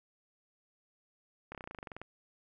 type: slowing click train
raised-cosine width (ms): 0.5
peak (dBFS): -28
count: 14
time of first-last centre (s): 1.52-2.016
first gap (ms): 28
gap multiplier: 1.05
effects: none